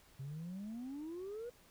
sine exponential sweep, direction up, 130.81 to 493.9 Hz, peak -40 dBFS, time 0.19-1.5 s, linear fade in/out 10 ms, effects tanh soft clip ceiling -40 dBFS + pink hiss -65 dBFS RMS until 1.7 s

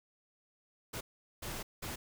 pink noise bursts at uneven times, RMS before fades -41 dBFS, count 3, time 0.93-1.01 / 1.42-1.63 / 1.82-1.96 s, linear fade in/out 10 ms, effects none

